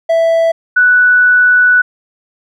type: tone pair in turn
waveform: triangle / sine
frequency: 660 / 1481.6 Hz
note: E5 / F#6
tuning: +2 / +2 cents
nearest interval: octave + major second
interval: 1400 cents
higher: second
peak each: -6 / -5 dBFS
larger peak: second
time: 0.09-0.52 / 0.76-1.82 s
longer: second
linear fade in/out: 10 ms
effects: none